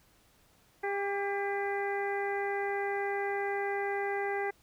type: harmonic tone with a mistuned harmonic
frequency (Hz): 400.5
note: G4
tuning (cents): +37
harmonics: 1 / 2 / 3 / 4 / 5 / 6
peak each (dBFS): -33 / -35 / -47 / -40 / -38 / -50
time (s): 0.83-4.51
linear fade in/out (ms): 10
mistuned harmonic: 3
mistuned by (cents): -43
effects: pink hiss -65 dBFS RMS until 4.62 s